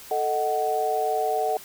sine chord, D# diminished, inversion second, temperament equal with one note detuned, 440 / 622.3 / 745.1 Hz, A4 / D#5 / F#5, 0 / 0 / +12 cents, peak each -27 / -29 / -24 dBFS, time 0.11-1.57 s, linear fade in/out 2 ms, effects white hiss -44 dBFS RMS until 1.64 s

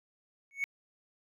triangle tone with exponential growth, 2217 Hz, C#7, in tune, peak -22 dBFS, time 0.51-0.64 s, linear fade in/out 0 ms, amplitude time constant 27 ms, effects tanh soft clip ceiling -24 dBFS

